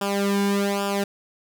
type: tone with flanger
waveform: sawtooth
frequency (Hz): 200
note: G3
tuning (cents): +35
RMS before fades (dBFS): -23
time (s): 0.01-1.04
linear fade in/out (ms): 5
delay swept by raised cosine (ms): 0.48 to 1.58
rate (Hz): 1.2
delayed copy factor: -0.85
effects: none